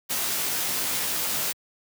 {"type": "noise with comb filter", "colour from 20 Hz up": "white", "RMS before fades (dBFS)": -27, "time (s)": [0.09, 1.53], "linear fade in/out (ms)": 20, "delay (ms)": 17, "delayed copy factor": -0.9, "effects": ["high-pass 100 Hz 12 dB/octave"]}